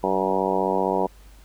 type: harmonic tone with a mistuned harmonic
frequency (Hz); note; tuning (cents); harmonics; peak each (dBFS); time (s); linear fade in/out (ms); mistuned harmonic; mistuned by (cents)
95.4; G2; -47; 2 / 3 / 4 / 5 / 6 / 7 / 8 / 9 / 10; -30 / -31 / -27 / -27 / -29 / -29 / -30 / -29 / -28; 0.03-1.07; 10; 2; -22
effects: added 50 Hz sine -46 dBFS peak until 1.44 s + pink hiss -55 dBFS RMS until 1.44 s